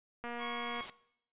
click train, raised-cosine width 0.5 ms, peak -27 dBFS, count 136, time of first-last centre 0.24-0.807 s, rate 238 Hz
white noise with exponential growth, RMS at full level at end -41 dBFS, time 0.3-0.9 s, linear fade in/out 2 ms, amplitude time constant 130 ms
15% pulse tone, 1100 Hz, C#6, 14 cents flat, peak -32 dBFS, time 0.38-0.87 s, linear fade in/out 50 ms
effects noise-tail reverb RT60 0.7 s tail -19 dB re dry + resampled to 8000 Hz

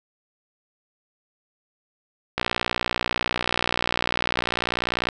click train, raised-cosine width 0.3 ms, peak -6 dBFS, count 164, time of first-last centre 2.38-5.088 s, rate 60.2 Hz, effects none

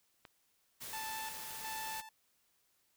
clicks, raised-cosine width 0.3 ms, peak -35 / -37 / -37 dBFS, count 3, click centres 0.252 / 1.508 / 1.643 s
white noise, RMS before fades -46 dBFS, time 0.8-2.02 s, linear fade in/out 20 ms
sawtooth tone with tremolo, 880 Hz, A5, in tune, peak -37 dBFS, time 0.93-2.09 s, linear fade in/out 2 ms, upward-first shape square, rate 1.4 Hz, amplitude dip 65%
effects white hiss -75 dBFS RMS until 2.96 s

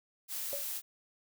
blue noise, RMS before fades -38 dBFS, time 0.28-0.82 s, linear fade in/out 50 ms
sine tone with exponential decay, 565 Hz, C#5, 33 cents sharp, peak -33 dBFS, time 0.53-0.68 s, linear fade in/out 0 ms, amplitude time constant 32 ms
effects none

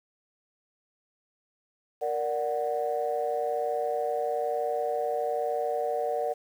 sine chord, Bb augmented, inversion none, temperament equal, 466.2 / 587.3 / 740 Hz, Bb4 / D5 / F#5, 0 / 0 / 0 cents, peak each -30 dBFS, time 2.01-6.34 s, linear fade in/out 20 ms, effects tanh soft clip ceiling -18 dBFS + 9-bit

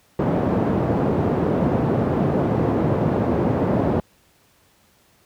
pink band-pass noise, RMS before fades -20 dBFS, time 0.19-4 s, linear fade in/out 2 ms, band 120 to 590 Hz, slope 12 dB/octave, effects pink hiss -58 dBFS RMS until 5.25 s + high-pass 60 Hz 12 dB/octave

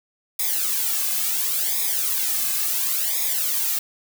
blue noise with flanger, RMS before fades -23 dBFS, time 0.39-3.79 s, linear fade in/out 5 ms, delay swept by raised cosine 0.67 to 2.17 ms, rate 0.71 Hz, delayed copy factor -0.95, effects none

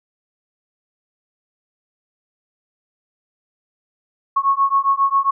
sine beating tone pair, 1096 / 1103.4 Hz, C#6 / C#6, -20 / -8 cents, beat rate 7.4 Hz, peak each -17 / -17 dBFS, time 4.36-5.31 s, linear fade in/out 10 ms, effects none

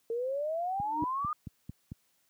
sine exponential sweep, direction up, 451.5 to 1244.5 Hz, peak -30 dBFS, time 0.1-1.33 s, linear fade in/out 2 ms
click train, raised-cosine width 5 ms, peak -26 dBFS, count 6, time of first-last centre 0.8-1.919 s, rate 4.47 Hz
sine tone with exponential growth, 303 Hz, D#4, 46 cents flat, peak -27 dBFS, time 0.8-1.04 s, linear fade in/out 1 ms, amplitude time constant 51 ms
effects white hiss -72 dBFS RMS until 2.29 s + high-pass 80 Hz 12 dB/octave

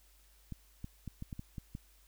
clicks, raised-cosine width 5 ms, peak -29 dBFS, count 8, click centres 0.523 / 0.844 / 1.077 / 1.224 / 1.328 / 1.394 / 1.582 / 1.751 s, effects added 50 Hz sine -63 dBFS peak until 2.07 s + white hiss -67 dBFS RMS until 2.07 s

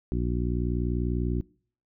harmonic tone, 60.1 Hz, B1, 46 cents flat, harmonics 1 / 2 / 3 / 4 / 5 / 6, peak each -28 / -31 / -33 / -34 / -35 / -36 dBFS, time 0.12-1.41 s, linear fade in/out 0 ms, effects noise-tail reverb RT60 0.5 s tail -24 dB re dry

